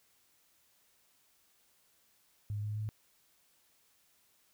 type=tone with pitch steps; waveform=sine; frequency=103.83 / 105.52 / 107.24 Hz; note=G#2 / G#2 / A2; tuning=0 / +28 / -44 cents; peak=-34 dBFS; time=2.5-2.89 s; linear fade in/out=0 ms; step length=130 ms; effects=white hiss -70 dBFS RMS until 4.53 s